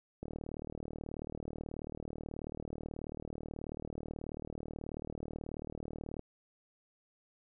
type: click train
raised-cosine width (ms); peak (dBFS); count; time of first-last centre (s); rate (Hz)
2; -28; 230; 0.23-6.194; 38.4
effects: none